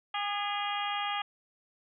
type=harmonic tone with a mistuned harmonic; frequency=407.3 Hz; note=G#4; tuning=34 cents flat; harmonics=2 / 3 / 4 / 5 / 6 / 7 / 8; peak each=-34 / -36 / -42 / -41 / -42 / -40 / -39 dBFS; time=0.14-1.22 s; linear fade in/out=5 ms; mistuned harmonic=4; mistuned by=+40 cents; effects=none